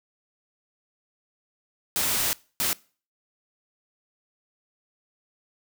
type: noise bursts at uneven times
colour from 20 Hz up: white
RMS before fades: -25 dBFS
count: 2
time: 1.96-2.33 / 2.6-2.73 s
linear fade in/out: 0 ms
effects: noise-tail reverb RT60 0.4 s tail -23 dB re dry